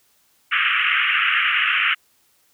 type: band-pass noise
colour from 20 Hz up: white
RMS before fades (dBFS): -19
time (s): 0.51-1.95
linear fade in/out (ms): 20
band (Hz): 1200 to 3000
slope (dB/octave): 96
effects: white hiss -61 dBFS RMS until 2.53 s